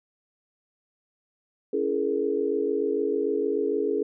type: chord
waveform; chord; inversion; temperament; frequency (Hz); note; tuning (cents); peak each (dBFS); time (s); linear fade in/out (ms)
sine; A# half-diminished seventh; first; just; 279.7 / 335.6 / 419.5 / 466.2; C#4 / E4 / G#4 / A#4; +16 / +31 / +17 / 0; -31 / -31 / -25 / -30; 1.73-4.03; 5
effects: none